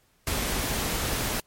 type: noise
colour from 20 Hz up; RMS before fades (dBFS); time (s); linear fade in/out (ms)
pink; -28; 0.27-1.4; 2
effects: pink hiss -65 dBFS RMS until 1.46 s + MP3 64 kbps